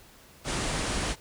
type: low-pass noise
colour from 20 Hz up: pink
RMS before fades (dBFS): -30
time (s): 0.44-1.16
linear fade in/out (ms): 50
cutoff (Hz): 10000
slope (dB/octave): 96
effects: pink hiss -54 dBFS RMS until 1.2 s